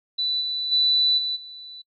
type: tone with level steps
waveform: sine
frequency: 3977 Hz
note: B7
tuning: 11 cents sharp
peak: -22 / -25 / -17 / -24 / -38 dBFS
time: 0.18-1.82 s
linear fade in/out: 10 ms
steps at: 0.4 / 0.71 / 1.17 / 1.35 s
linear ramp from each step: 20 ms
effects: noise-tail reverb RT60 0.1 s tail -24 dB re dry